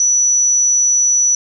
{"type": "tone", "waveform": "sine", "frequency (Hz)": 5920, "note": "F#8", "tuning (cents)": 0, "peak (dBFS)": -10, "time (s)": [0, 1.35], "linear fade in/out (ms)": 2, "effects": []}